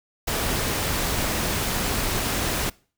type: noise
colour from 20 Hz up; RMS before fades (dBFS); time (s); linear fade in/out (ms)
pink; -25; 0.27-2.7; 10
effects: noise-tail reverb RT60 0.4 s tail -23 dB re dry